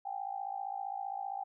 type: tone with amplitude modulation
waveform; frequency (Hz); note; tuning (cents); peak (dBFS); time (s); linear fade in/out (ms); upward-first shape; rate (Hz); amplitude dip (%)
sine; 788; G5; +9; -32; 0.05-1.44; 10; sine; 55.3; 90
effects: none